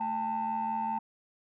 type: tone cluster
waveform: sine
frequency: 220 / 810 / 895 Hz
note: A3 / G#5 / A5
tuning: 0 / -43 / +29 cents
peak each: -37 / -35 / -29 dBFS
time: 0-0.99 s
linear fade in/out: 10 ms
effects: tanh soft clip ceiling -25 dBFS